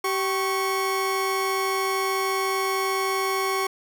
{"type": "tone pair together", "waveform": "30% pulse", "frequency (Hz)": [386.2, 1105], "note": ["G4", "C#6"], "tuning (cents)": [-26, -6], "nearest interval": "octave + tritone", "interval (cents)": 1820, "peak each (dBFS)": -23, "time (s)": [0.04, 3.67], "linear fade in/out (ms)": 5, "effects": []}